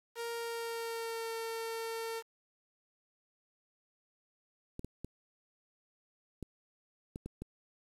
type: tone with pitch glide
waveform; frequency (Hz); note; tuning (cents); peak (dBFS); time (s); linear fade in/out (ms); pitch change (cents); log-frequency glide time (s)
sawtooth; 466.2 to 454.2; A#4 to A#4; 0 to -45; -33; 0.15-2.23; 50; -45; 0.32-1.32
type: clicks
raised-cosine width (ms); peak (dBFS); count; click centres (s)
3; -28; 7; 4.794 / 4.846 / 5.046 / 6.427 / 7.159 / 7.26 / 7.42
effects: resampled to 32000 Hz + 9-bit